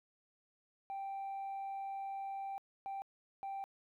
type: tone bursts at uneven times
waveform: sine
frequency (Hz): 784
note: G5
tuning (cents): 0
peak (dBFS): -37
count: 3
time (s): 0.9-2.58 / 2.86-3.02 / 3.43-3.64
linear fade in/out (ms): 0
effects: tanh soft clip ceiling -38 dBFS + 13-bit